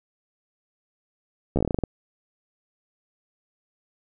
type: slowing click train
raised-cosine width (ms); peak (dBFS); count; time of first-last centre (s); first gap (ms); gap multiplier
2; -10; 11; 1.56-1.837; 13; 1.16
effects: none